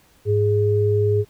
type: tone pair together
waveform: sine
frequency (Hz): 103.83 / 415.3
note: G#2 / G#4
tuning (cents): 0 / 0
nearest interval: 2 octaves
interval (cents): 2400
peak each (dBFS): -18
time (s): 0.25-1.25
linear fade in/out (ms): 50
effects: pink hiss -56 dBFS RMS until 1.29 s